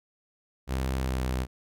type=tone with pitch glide; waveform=sawtooth; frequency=65.41 to 63.84 Hz; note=C2 to C2; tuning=0 to -42 cents; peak=-23 dBFS; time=0.67-1.47 s; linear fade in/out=50 ms; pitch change=-42 cents; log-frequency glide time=0.98-1.22 s; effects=none